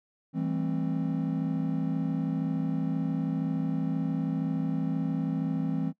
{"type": "chord", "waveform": "triangle", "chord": "A minor seventh", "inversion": "second", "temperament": "just", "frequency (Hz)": [165, 198, 220, 264], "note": ["E3", "G3", "A3", "C4"], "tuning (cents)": [2, 18, 0, 16], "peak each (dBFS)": [-28, -34, -34, -29], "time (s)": [0.33, 5.93], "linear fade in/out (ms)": 50, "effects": ["noise-tail reverb RT60 0.1 s tail -23 dB re dry"]}